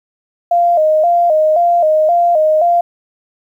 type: tone with vibrato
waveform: sine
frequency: 656 Hz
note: E5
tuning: 9 cents flat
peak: -8 dBFS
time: 0.51-2.81 s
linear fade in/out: 5 ms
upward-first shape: square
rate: 1.9 Hz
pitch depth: 96 cents each way
effects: 8-bit